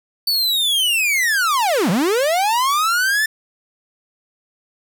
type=linear two-way sweep; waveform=45% pulse; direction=down then up; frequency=4555 to 157.8 to 1787 Hz; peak=-15 dBFS; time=0.27-3.26 s; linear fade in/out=5 ms; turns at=1.9 s; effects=none